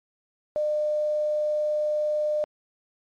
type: tone with quantisation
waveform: sine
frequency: 603 Hz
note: D5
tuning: 46 cents sharp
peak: -22 dBFS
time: 0.56-2.44 s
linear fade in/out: 0 ms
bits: 7
effects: low-pass 4000 Hz 12 dB/octave + MP3 64 kbps